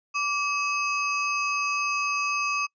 square ring-modulated tone, 1864.7 Hz, A#6, in tune, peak -22 dBFS, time 0.14-2.67 s, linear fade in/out 20 ms, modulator 704 Hz, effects noise-tail reverb RT60 0.1 s tail -26 dB re dry + resampled to 16000 Hz

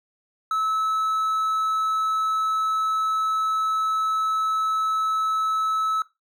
triangle tone, 1300 Hz, E6, 24 cents flat, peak -19 dBFS, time 0.51-6.02 s, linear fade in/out 2 ms, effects noise-tail reverb RT60 0.2 s tail -17 dB re dry

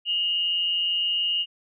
sine tone pair together, 2853 / 3032 Hz, F7 / F#7, +36 / +42 cents, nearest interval minor second, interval 106 cents, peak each -22 / -33 dBFS, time 0.05-1.46 s, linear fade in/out 50 ms, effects none

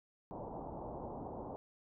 white low-pass noise, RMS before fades -45 dBFS, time 0.31-1.56 s, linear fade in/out 0 ms, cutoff 920 Hz, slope 48 dB/octave, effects none

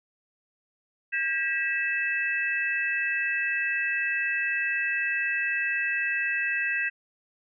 sine tone cluster, 1610 / 1932 / 2622 Hz, G6 / B6 / E7, +46 / -39 / -10 cents, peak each -29 dBFS, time 1.12-6.9 s, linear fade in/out 20 ms, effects none

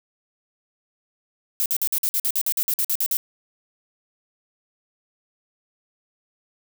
violet noise bursts, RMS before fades -22 dBFS, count 15, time 1.6-3.17 s, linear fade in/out 0 ms, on 58 ms, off 50 ms, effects none

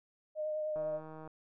sine tone with vibrato, 614 Hz, D#5, 23 cents flat, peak -33 dBFS, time 0.35-1.01 s, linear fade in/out 50 ms, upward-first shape triangle, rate 9.8 Hz, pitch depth 19 cents each way
click train, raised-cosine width 1 ms, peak -35 dBFS, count 82, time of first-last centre 0.76-1.276 s, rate 157 Hz
effects none

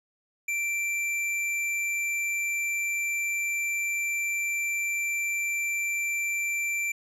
square tone, 2349 Hz, D7, in tune, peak -27 dBFS, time 0.48-6.92 s, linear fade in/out 5 ms, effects low-pass 11000 Hz 12 dB/octave

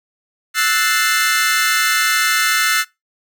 sawtooth chord, F# half-diminished seventh, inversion third, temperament equal with one note detuned, 1318.5 / 1480 / 1769.2 / 2093 Hz, E6 / F#6 / A6 / C7, 0 / 0 / +9 / 0 cents, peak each -16 dBFS, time 0.54-2.85 s, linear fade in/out 50 ms, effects noise-tail reverb RT60 0.2 s tail -22 dB re dry

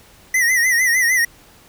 square tone with vibrato, 1951 Hz, B6, 22 cents flat, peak -14 dBFS, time 0.34-1.25 s, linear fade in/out 5 ms, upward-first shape sine, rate 6.6 Hz, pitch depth 98 cents each way, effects pink hiss -48 dBFS RMS until 1.68 s

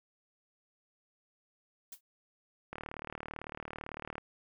blue noise with exponential decay, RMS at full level -41 dBFS, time 1.92-2.01 s, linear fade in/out 5 ms, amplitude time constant 19 ms
click train, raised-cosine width 0.5 ms, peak -25 dBFS, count 56, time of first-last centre 2.73-4.181 s, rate 37.9 Hz
effects none

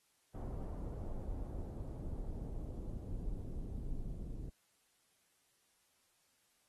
brown noise with low-pass filter sweep, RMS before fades -42 dBFS, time 0.34-4.5 s, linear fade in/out 10 ms, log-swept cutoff 830 to 310 Hz, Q 0.91, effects white hiss -75 dBFS RMS until 6.68 s + AAC 32 kbps

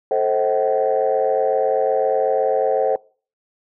sine chord, A diminished seventh, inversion none, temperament just, 440 / 528 / 633.6 / 760.3 Hz, A4 / C5 / Eb5 / Gb5, 0 / +16 / +31 / +47 cents, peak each -20 / -19 / -23 / -22 dBFS, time 0.11-2.96 s, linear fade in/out 2 ms, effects noise-tail reverb RT60 0.4 s tail -23 dB re dry + tanh soft clip ceiling -8 dBFS

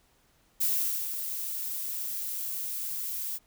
violet noise with ADSR envelope, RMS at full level -26 dBFS, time 0.6-3.39 s, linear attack 15 ms, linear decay 460 ms, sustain -8 dB, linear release 34 ms, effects pink hiss -66 dBFS RMS until 3.46 s

